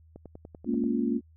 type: click train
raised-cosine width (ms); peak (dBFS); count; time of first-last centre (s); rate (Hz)
2; -30; 8; 0.16-0.84; 10.3
type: chord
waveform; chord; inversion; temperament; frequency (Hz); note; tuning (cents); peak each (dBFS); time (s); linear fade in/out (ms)
sine; Bb minor seventh; third; just; 209.8 / 233.1 / 279.7 / 349.6; Ab3 / Bb3 / Db4 / F4; +18 / 0 / +16 / +2; -33 / -27 / -30 / -33; 0.65-1.21; 50
effects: added 80 Hz sine -54 dBFS peak until 1.36 s